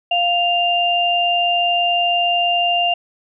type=tone pair together; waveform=sine; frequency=701.1 / 2794 Hz; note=F5 / F7; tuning=+7 / 0 cents; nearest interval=2 octaves; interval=2393 cents; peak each=-17 dBFS; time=0.11-2.94 s; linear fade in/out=5 ms; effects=none